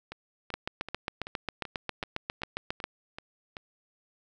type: two click trains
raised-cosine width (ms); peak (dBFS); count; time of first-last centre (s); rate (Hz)
0.3; -15 / -23; 18 / 10; 0.54-2.84 / 0.12-3.568; 7.39 / 2.61
effects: none